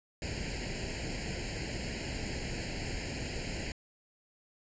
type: noise with comb filter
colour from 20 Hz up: pink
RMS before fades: -37 dBFS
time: 0.22-3.72 s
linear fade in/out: 2 ms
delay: 0.42 ms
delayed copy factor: +1
effects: resampled to 16000 Hz